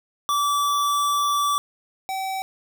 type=tone pair in turn; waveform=square; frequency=1157 / 766.6 Hz; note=D6 / G5; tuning=-26 / -39 cents; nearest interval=perfect fifth; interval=713 cents; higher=first; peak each=-20 / -26 dBFS; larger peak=first; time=0.29-1.58 / 2.09-2.42 s; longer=first; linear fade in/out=0 ms; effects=none